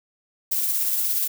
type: noise with tremolo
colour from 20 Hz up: violet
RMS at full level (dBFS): -22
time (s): 0.51-1.28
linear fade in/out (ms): 10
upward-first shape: sine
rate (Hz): 17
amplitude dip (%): 30
effects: none

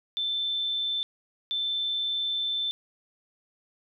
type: tone pair in turn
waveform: sine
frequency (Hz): 3539 / 3539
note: A7 / A7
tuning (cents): +9 / +9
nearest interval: unison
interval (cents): 0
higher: neither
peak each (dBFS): -26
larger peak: neither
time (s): 0.17-1.03 / 1.51-2.71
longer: second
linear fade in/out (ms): 0
effects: none

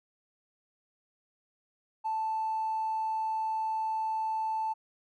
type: tone with tanh clipping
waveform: triangle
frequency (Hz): 880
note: A5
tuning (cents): 0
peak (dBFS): -28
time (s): 2.04-4.74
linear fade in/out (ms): 20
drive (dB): 1
effects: none

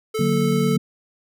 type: tone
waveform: square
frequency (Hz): 437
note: A4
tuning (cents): -12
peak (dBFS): -23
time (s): 0.14-0.77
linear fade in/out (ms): 10
type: chord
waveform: sine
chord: D augmented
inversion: none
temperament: equal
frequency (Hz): 146.83 / 185 / 233.1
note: D3 / F#3 / A#3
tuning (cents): 0 / 0 / 0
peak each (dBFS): -22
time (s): 0.19-0.78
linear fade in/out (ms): 5
effects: none

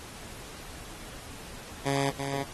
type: tone with echo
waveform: 10% pulse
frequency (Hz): 138.5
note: C#3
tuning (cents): -1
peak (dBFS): -17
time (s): 1.85-2.11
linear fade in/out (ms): 20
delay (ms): 330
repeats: 1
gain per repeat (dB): -6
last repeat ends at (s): 2.44
effects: pink hiss -45 dBFS RMS until 2.53 s + AAC 32 kbps

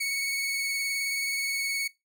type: tone with vibrato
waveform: sawtooth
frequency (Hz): 2217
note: C#7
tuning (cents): 0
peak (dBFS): -24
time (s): 0-1.88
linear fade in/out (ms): 10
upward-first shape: sine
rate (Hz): 19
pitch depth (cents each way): 17
effects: noise-tail reverb RT60 0.2 s tail -19 dB re dry

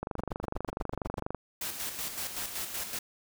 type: click train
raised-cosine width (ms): 1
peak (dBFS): -19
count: 33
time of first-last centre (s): 0.03-1.347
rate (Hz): 24.3
type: noise bursts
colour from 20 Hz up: brown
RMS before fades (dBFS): -36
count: 9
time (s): 0.18-1.198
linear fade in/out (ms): 5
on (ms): 26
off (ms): 98
type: noise with tremolo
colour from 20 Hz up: white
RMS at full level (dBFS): -35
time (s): 1.61-2.99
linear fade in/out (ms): 5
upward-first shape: square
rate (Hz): 5.3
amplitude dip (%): 50
effects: none

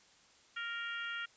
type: harmonic tone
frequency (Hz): 466.2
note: A#4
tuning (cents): 0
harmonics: 3 / 4 / 5 / 6 / 7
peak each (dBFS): -40 / -44 / -49 / -46 / -48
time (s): 0.56-1.26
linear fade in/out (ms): 10
effects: white hiss -64 dBFS RMS until 1.36 s + resampled to 16000 Hz

